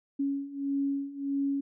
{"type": "beating tone pair", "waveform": "sine", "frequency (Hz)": [277.2, 278.8], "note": ["C#4", "C#4"], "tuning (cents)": [0, 10], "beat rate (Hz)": 1.6, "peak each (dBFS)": [-33, -30], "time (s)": [0.19, 1.61], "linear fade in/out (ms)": 10, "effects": []}